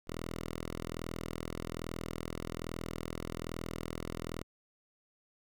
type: tone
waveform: 5% pulse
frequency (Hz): 41.2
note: E1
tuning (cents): 0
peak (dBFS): -27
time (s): 0.07-4.43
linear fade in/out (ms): 10
effects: none